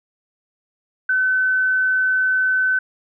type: tone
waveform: sine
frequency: 1518 Hz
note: F#6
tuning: 44 cents sharp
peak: -15 dBFS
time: 1.09-2.79 s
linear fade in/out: 5 ms
effects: none